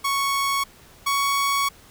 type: tone pair in turn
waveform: sawtooth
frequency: 1108.7 / 1116.4 Hz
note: C#6 / C#6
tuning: 0 / +12 cents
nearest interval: unison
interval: 12 cents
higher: second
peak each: -17 / -16 dBFS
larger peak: second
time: 0.04-0.64 / 1.06-1.69 s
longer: second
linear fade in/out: 10 ms
effects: pink hiss -50 dBFS RMS until 1.9 s